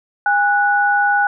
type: tone pair together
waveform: sine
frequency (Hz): 814 / 1475.7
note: G#5 / F#6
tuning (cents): -35 / -5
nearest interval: minor seventh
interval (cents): 1030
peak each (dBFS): -15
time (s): 0.26-1.27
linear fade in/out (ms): 2
effects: none